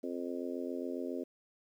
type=harmonic tone; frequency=87.31 Hz; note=F2; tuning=in tune; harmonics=3 / 4 / 5 / 6 / 7; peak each=-39 / -41 / -43 / -45 / -46 dBFS; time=0.03-1.24 s; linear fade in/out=10 ms; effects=11-bit